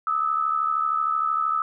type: tone pair together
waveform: sine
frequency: 1229 / 1302 Hz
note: D#6 / E6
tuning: -22 / -22 cents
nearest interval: minor second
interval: 100 cents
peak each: -26 / -22 dBFS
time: 0.07-1.62 s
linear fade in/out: 2 ms
effects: none